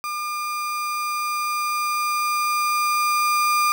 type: tone with level ramp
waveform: 35% pulse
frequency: 1204 Hz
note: D6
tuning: 43 cents sharp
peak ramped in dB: -24 to -15 dBFS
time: 0.04-3.72 s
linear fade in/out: 0 ms
effects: none